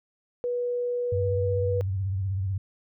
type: tone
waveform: sine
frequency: 487.4 Hz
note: B4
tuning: 23 cents flat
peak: -25 dBFS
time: 0.44-1.81 s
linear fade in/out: 0 ms
type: tone with vibrato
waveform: sine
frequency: 96.1 Hz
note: G2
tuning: 34 cents flat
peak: -25 dBFS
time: 1.12-2.58 s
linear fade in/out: 5 ms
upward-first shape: sine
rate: 16 Hz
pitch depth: 81 cents each way
effects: none